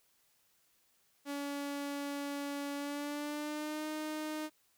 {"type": "tone with pitch glide", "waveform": "sawtooth", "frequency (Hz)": [284, 307.9], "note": ["C#4", "D#4"], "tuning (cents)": [42, -18], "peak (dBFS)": -33, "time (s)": [1.25, 4.5], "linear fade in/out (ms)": 50, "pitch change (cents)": 140, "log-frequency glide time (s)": [2.75, 3.87], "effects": ["white hiss -72 dBFS RMS until 4.77 s"]}